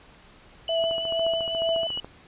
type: tone with vibrato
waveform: sine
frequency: 2960 Hz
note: F#7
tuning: in tune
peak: -28 dBFS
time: 0.68-2 s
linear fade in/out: 2 ms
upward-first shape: sine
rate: 6.1 Hz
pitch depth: 25 cents each way
type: tone with tremolo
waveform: sine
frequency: 659.3 Hz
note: E5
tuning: in tune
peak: -21 dBFS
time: 0.69-1.87 s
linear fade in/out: 2 ms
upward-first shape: triangle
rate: 2.2 Hz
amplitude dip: 75%
type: click train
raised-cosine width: 1 ms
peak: -24 dBFS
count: 18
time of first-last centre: 0.84-2.046 s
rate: 14.1 Hz
effects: pink hiss -52 dBFS RMS until 2.27 s + resampled to 8000 Hz